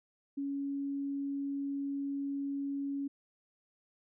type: tone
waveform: sine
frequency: 279.2 Hz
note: C#4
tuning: 13 cents sharp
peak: -33 dBFS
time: 0.37-3.08 s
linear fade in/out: 10 ms
effects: none